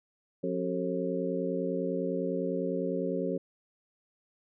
harmonic tone with a mistuned harmonic, 90 Hz, F#2, 47 cents flat, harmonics 2 / 3 / 4 / 5 / 6, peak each -35 / -35 / -35 / -35 / -35 dBFS, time 0.43-3.38 s, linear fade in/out 10 ms, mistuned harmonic 4, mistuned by +94 cents, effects none

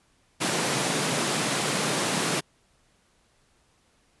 pink high-pass noise, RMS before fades -26 dBFS, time 0.4-2.41 s, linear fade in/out 20 ms, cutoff 130 Hz, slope 48 dB/octave, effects pink hiss -65 dBFS RMS until 4.2 s + resampled to 24000 Hz

